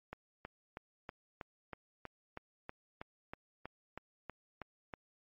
click train, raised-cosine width 0.5 ms, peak -28 dBFS, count 16, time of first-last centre 0.13-4.938 s, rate 3.12 Hz, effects MP3 32 kbps

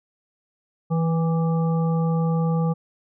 harmonic tone with a mistuned harmonic, 163.9 Hz, E3, 10 cents flat, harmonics 1 / 3 / 5 / 7, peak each -19 / -29 / -33 / -36 dBFS, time 0.9-2.74 s, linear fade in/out 20 ms, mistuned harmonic 7, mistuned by +35 cents, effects none

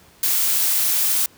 blue noise, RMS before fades -19 dBFS, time 0.23-1.26 s, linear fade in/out 2 ms, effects pink hiss -51 dBFS RMS until 1.37 s + high-pass 60 Hz 12 dB/octave

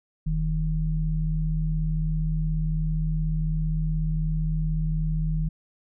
sine tone pair together, 41.38 / 157.3 Hz, E1 / D#3, +7 / +19 cents, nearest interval octave + major seventh, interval 2312 cents, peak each -25 dBFS, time 0.26-5.49 s, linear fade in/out 10 ms, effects none

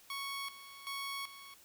15% pulse tone with tremolo, 1108.7 Hz, C#6, in tune, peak -32 dBFS, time 0.1-1.54 s, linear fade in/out 2 ms, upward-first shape square, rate 1.3 Hz, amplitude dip 75%, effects white hiss -61 dBFS RMS until 1.64 s

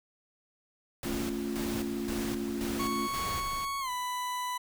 pink noise with tremolo, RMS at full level -38 dBFS, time 1.03-3.65 s, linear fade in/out 2 ms, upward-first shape square, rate 1.9 Hz, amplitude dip 55%
sine chord, A augmented, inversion none, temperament equal, 220 / 277.2 / 349.2 Hz, A3 / C#4 / E#4, 0 / 0 / 0 cents, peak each -35 / -36 / -36 dBFS, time 1.04-3.08 s, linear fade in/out 20 ms
40% pulse tone with pitch glide, 1108.7 to 993.5 Hz, C#6 to B5, 0 to +10 cents, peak -31 dBFS, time 2.79-4.58 s, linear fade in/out 10 ms, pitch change -190 cents, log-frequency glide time 3.8-3.9 s
brown noise with exponential decay, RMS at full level -41 dBFS, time 3.36-4.42 s, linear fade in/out 0 ms, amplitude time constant 230 ms
effects none

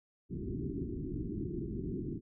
white low-pass noise, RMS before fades -38 dBFS, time 0.29-2.21 s, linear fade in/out 50 ms, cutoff 390 Hz, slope 96 dB/octave, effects none

